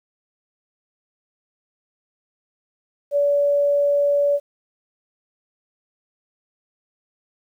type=tone; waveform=sine; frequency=573 Hz; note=D5; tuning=43 cents flat; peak=-15 dBFS; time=3.11-4.4 s; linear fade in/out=50 ms; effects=9-bit